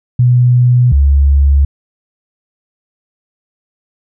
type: tone pair in turn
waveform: sine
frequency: 123.47 / 69.94 Hz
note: B2 / C#2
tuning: 0 / +16 cents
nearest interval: minor seventh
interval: 984 cents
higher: first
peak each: -5 dBFS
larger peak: neither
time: 0.19-0.92 / 0.92-1.65 s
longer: neither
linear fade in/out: 5 ms
effects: none